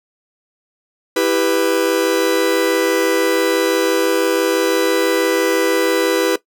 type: chord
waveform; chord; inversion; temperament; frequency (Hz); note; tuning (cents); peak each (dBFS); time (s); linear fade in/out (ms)
45% pulse; E minor; none; just; 329.6 / 395.6 / 494.4; E4 / G4 / B4; 0 / +16 / +2; -19 / -19 / -17; 1.16-6.36; 5
effects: noise-tail reverb RT60 0.1 s tail -17 dB re dry